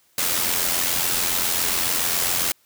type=noise with amplitude modulation; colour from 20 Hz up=white; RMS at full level=-20 dBFS; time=0.18-2.52 s; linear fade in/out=2 ms; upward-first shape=sine; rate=87.2 Hz; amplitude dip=50%; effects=white hiss -61 dBFS RMS until 2.65 s